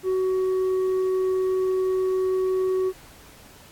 triangle tone with tanh clipping, 374.5 Hz, F#4, 21 cents sharp, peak -21 dBFS, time 0.03-2.93 s, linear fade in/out 50 ms, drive 8 dB, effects pink hiss -49 dBFS RMS until 3.71 s + AAC 64 kbps

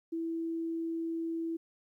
sine tone, 329.6 Hz, E4, in tune, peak -32 dBFS, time 0.12-1.57 s, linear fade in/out 10 ms, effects 12-bit

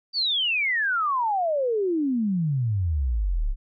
sine exponential sweep, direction down, 4700 to 31.31 Hz, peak -21 dBFS, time 0.13-3.56 s, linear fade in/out 50 ms, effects none

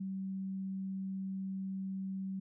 sine tone, 191.7 Hz, G3, 38 cents flat, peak -36 dBFS, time 0-2.4 s, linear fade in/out 10 ms, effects none

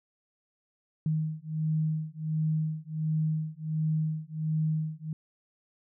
sine beating tone pair, 155.8 / 157.2 Hz, D#3 / D#3, +3 / +18 cents, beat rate 1.4 Hz, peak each -30 dBFS, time 1.06-5.13 s, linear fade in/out 2 ms, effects none

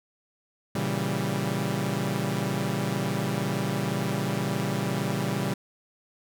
sawtooth chord, A# diminished seventh, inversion none, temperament equal, 116.54 / 138.59 / 164.81 / 196 Hz, A#2 / C#3 / E3 / G3, 0 / 0 / 0 / 0 cents, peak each -29 / -27 / -29 / -26 dBFS, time 0.75-5.54 s, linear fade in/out 5 ms, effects none

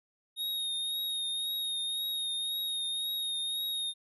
square tone with vibrato, 3729 Hz, A#7, in tune, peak -32 dBFS, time 0.36-3.94 s, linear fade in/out 50 ms, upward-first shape triangle, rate 1.9 Hz, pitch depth 32 cents each way, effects none

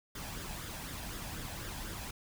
pink noise with flanger, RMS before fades -42 dBFS, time 0.15-2.11 s, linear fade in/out 5 ms, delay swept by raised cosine 0.57 to 1.24 ms, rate 4 Hz, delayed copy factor +0.5, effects none

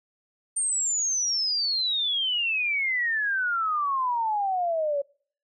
sine exponential sweep, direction down, 8900 to 554.4 Hz, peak -23 dBFS, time 0.56-5.02 s, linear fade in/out 10 ms, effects noise-tail reverb RT60 0.5 s tail -26 dB re dry

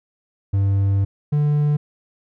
triangle tone pair in turn, 98.6 / 147.73 Hz, G2 / D3, +11 / +11 cents, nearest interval perfect fifth, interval 700 cents, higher second, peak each -13 dBFS, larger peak neither, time 0.53-1.05 / 1.32-1.77 s, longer first, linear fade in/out 10 ms, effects none

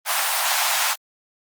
pink high-pass noise, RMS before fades -21 dBFS, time 0.05-0.96 s, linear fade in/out 50 ms, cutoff 700 Hz, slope 48 dB/octave, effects Opus 24 kbps

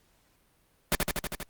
pink noise with echo, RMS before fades -24 dBFS, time 0.92-0.95 s, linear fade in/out 0 ms, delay 80 ms, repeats 6, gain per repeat -2 dB, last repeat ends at 1.43 s, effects pink hiss -67 dBFS RMS until 1.49 s + Opus 48 kbps

